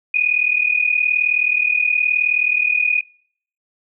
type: tone pair together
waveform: sine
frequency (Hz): 2450 / 2489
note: D#7 / D#7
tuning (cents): -27 / 0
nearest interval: unison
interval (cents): 27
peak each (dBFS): -17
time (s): 0.14-3.01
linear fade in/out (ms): 5
effects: noise-tail reverb RT60 0.6 s tail -26 dB re dry